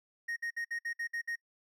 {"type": "tone bursts", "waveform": "triangle", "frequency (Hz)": 1864.7, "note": "A#6", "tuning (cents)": 0, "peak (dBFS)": -32, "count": 8, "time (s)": [0.28, 1.358], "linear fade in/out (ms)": 10, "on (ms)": 84, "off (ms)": 58, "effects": ["noise-tail reverb RT60 0.1 s tail -24 dB re dry"]}